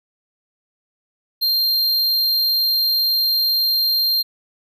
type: tone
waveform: square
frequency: 4186 Hz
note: C8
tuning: in tune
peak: -16 dBFS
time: 1.41-4.23 s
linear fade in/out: 20 ms
effects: none